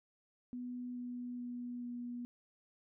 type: tone with pitch steps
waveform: sine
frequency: 246.9 / 245.3 / 243.8 / 242.2 Hz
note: B3 / B3 / B3 / B3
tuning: 0 / -12 / -22 / -34 cents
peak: -40 dBFS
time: 0.53-2.25 s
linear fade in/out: 0 ms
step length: 430 ms
effects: none